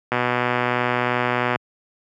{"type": "click train", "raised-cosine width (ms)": 0.5, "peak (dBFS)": -5, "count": 178, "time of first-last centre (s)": [0.12, 1.559], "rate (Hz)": 123, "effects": ["high-pass 100 Hz 12 dB/octave"]}